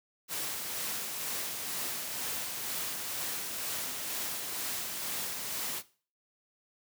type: noise with tremolo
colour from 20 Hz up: white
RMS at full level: -35 dBFS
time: 0.28-5.83 s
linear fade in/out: 50 ms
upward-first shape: sine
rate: 2.1 Hz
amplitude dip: 30%
effects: noise-tail reverb RT60 0.4 s tail -18 dB re dry + high-pass 100 Hz 12 dB/octave